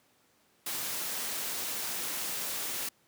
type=noise; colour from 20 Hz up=white; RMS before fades=-35 dBFS; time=0.66-2.89 s; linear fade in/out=5 ms; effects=pink hiss -67 dBFS RMS until 3.07 s + high-pass 150 Hz 12 dB/octave